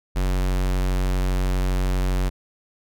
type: tone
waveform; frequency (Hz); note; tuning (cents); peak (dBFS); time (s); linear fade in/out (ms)
square; 46.25; F#1; 0; -20; 0.15-2.3; 20
effects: none